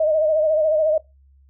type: tone with vibrato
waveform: sine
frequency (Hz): 622.3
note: D#5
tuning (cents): 0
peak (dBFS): -15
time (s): 0-0.98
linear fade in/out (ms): 5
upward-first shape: triangle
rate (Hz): 14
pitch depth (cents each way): 70
effects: noise-tail reverb RT60 0.2 s tail -18 dB re dry + added 68 Hz sine -50 dBFS peak until 1.49 s